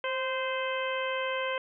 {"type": "harmonic tone with a mistuned harmonic", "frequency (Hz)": 518, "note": "C5", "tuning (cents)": -17, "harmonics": [1, 2, 3, 4, 5, 6], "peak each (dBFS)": [-32, -35, -37, -38, -39, -40], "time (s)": [0.04, 1.58], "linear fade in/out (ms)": 2, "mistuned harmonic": 1, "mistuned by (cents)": 27, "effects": []}